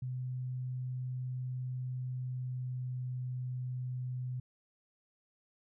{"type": "tone with pitch glide", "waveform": "sine", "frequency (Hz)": [127.1, 126.29], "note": ["C3", "B2"], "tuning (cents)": [-50, 39], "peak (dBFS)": -35, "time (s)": [0.02, 4.4], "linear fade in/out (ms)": 5, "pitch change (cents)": -11, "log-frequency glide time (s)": [2.12, 3.04], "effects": []}